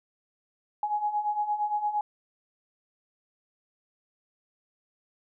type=beating tone pair; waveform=sine; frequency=830.6 / 839.3 Hz; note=G#5 / G#5; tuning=0 / +18 cents; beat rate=8.7 Hz; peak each=-32 / -27 dBFS; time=0.83-2.01 s; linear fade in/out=2 ms; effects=none